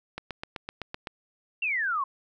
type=click train; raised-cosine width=0.3 ms; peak=-18 dBFS; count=8; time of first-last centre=0.18-1.072 s; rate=7.85 Hz
type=exponential sweep; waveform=sine; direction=down; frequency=2793 to 1046.5 Hz; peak=-25 dBFS; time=1.62-2.04 s; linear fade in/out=5 ms
effects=none